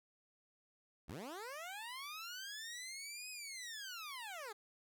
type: linear two-way sweep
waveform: 15% pulse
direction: up then down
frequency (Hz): 56.4 to 2541 to 392.7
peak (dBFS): -39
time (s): 1.08-4.53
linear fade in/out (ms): 10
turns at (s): 3.3
effects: none